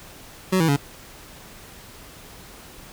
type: tone with pitch steps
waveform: 25% pulse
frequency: 186.9 / 162.71 / 141.64 Hz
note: F#3 / E3 / C#3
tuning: +18 / -22 / +38 cents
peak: -13 dBFS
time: 0.52-0.766 s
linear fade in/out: 10 ms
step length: 82 ms
effects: pink hiss -44 dBFS RMS until 2.92 s